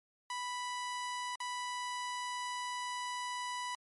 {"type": "tone with dropouts", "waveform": "sawtooth", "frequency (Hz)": 987.8, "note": "B5", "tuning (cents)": 0, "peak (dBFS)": -33, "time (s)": [0.3, 3.75], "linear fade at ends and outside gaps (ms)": 2, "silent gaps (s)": [1.356, 1.402], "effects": ["MP3 48 kbps"]}